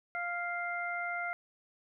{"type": "harmonic tone", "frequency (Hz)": 698.5, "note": "F5", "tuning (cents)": 0, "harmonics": [1, 2, 3], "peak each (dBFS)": [-38, -37, -38], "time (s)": [0.15, 1.33], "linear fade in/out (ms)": 0, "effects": []}